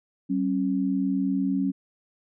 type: tone pair together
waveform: sine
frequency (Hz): 192.14 / 272.2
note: G3 / C#4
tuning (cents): -34 / -31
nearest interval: tritone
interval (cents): 603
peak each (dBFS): -26 / -24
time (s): 0.29-1.72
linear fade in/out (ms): 20
effects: none